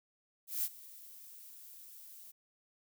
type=noise with ADSR envelope; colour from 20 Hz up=violet; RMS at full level=-33 dBFS; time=0.47-2.32 s; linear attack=170 ms; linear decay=45 ms; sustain=-20 dB; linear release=16 ms; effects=none